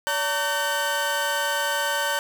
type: tone cluster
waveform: 30% pulse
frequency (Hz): 572 / 910 / 1530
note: D5 / A#5 / G6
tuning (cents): -46 / -42 / -42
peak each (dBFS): -26 / -25 / -23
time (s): 0.07-2.19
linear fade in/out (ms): 0
effects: none